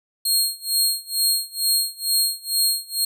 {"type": "tone with tremolo", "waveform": "20% pulse", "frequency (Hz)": 4251, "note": "C8", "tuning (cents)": 27, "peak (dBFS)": -10, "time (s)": [0.25, 3.05], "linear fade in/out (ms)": 5, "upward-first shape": "sine", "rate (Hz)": 2.2, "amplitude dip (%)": 95, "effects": []}